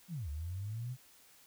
sine linear two-way sweep, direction down then up, 190.9 to 69.7 to 130.9 Hz, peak -37 dBFS, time 0.08-0.97 s, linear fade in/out 50 ms, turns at 0.29 s, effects white hiss -62 dBFS RMS until 1.46 s

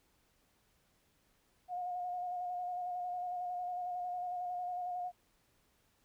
sine tone with vibrato, 718 Hz, F5, 48 cents sharp, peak -36 dBFS, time 1.68-5.12 s, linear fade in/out 50 ms, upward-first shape square, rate 11 Hz, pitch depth 19 cents each way, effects pink hiss -73 dBFS RMS until 6.04 s

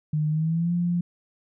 sine tone with pitch glide, 152.5 to 174.17 Hz, D#3 to F3, -34 to -4 cents, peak -21 dBFS, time 0.13-1.01 s, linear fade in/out 5 ms, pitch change +230 cents, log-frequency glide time 0.29-0.73 s, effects none

